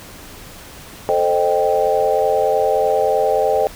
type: chord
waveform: sine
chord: A half-diminished seventh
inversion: none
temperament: equal with one note detuned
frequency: 440 / 523.3 / 613.3 / 784 Hz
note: A4 / C5 / Eb5 / G5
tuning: 0 / 0 / -25 / 0 cents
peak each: -19 dBFS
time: 1.09-3.67 s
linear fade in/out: 0 ms
effects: pink hiss -38 dBFS RMS until 3.75 s